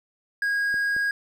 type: tone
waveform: triangle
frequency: 1639 Hz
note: G#6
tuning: 23 cents flat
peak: -20 dBFS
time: 0.42-1.11 s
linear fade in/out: 2 ms
type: clicks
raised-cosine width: 2 ms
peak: -28 dBFS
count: 2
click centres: 0.742 / 0.965 s
effects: none